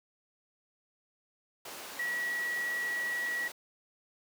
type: tone in noise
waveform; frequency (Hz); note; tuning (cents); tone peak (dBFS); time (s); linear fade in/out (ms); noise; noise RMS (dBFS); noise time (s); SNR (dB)
sine; 1926; B6; -44; -31; 1.99-3.48; 5; pink; -42; 1.65-3.52; +8
effects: high-pass 400 Hz 12 dB/octave